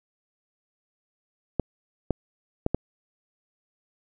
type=clicks; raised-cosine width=2 ms; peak=-9 dBFS; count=4; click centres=1.597 / 2.107 / 2.664 / 2.746 s; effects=none